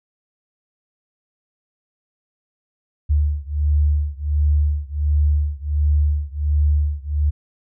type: beating tone pair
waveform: sine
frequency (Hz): 73.42 / 74.82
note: D2 / D2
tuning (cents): 0 / +33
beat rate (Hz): 1.4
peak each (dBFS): -18 / -19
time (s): 3.09-7.31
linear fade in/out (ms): 20
effects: none